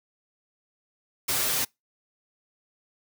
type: noise with comb filter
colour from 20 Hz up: white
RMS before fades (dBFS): -26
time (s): 1.28-1.65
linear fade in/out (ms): 10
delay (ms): 7.7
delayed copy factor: +0.95
effects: noise-tail reverb RT60 0.2 s tail -26 dB re dry